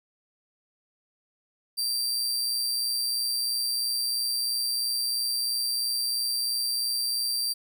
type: tone with amplitude modulation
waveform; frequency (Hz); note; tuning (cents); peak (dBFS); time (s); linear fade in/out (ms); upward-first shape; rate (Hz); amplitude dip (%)
sawtooth; 4700; D8; +1; -21; 1.77-7.54; 20; sine; 123; 40
effects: none